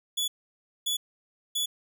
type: tone bursts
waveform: sawtooth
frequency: 3424 Hz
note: A7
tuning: 48 cents flat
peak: -23 dBFS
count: 3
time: 0.17-1.66 s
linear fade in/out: 10 ms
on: 110 ms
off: 580 ms
effects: none